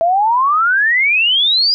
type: exponential sweep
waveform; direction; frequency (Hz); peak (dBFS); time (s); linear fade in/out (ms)
sine; up; 653 to 4969; -10; 0.01-1.74; 0
effects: none